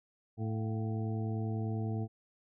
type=harmonic tone with a mistuned harmonic; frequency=110 Hz; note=A2; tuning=in tune; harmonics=1 / 2 / 3 / 4 / 6 / 7; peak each=-33 / -39 / -43 / -45 / -49 / -50 dBFS; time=0.37-2.08 s; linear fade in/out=50 ms; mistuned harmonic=6; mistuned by=+69 cents; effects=none